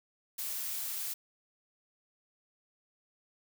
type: noise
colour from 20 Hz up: blue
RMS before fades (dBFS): -37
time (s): 0.38-1.14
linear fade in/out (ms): 10
effects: none